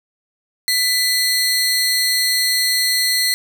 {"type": "tone pair together", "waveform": "sawtooth", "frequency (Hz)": [1995, 4260], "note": ["B6", "C8"], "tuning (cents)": [17, 30], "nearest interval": "octave + minor second", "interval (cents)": 1313, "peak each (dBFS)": [-16, -14], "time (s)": [0.68, 3.34], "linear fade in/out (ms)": 0, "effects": []}